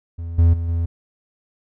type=tone with level steps; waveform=triangle; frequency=84.1 Hz; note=E2; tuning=35 cents sharp; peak=-24 / -8 / -19 / -16 dBFS; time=0.18-0.86 s; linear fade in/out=10 ms; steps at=0.38 / 0.53 / 0.68 s; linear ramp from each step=10 ms; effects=none